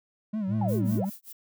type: tone with vibrato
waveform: triangle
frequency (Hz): 203.4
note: G#3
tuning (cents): -36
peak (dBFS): -25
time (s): 0.33-1.1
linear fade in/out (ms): 10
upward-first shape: sine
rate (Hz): 5.3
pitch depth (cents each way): 140
type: tone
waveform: triangle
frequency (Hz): 111.5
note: A2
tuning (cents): +23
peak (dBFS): -25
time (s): 0.47-1.04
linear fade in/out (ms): 50
type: exponential two-way sweep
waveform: sine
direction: down then up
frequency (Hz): 886 to 178.1 to 886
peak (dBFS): -29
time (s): 0.61-1.05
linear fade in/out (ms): 5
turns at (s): 0.92
type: noise with tremolo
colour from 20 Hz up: violet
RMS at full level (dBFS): -42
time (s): 0.68-1.33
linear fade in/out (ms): 10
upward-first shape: sine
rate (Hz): 5.1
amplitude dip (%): 100
effects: none